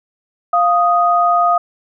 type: tone pair together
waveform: sine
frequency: 698.5 / 1244.6 Hz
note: F5 / D#6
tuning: 0 / 0 cents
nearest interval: minor seventh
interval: 1000 cents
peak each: -13 dBFS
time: 0.53-1.58 s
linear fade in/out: 5 ms
effects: none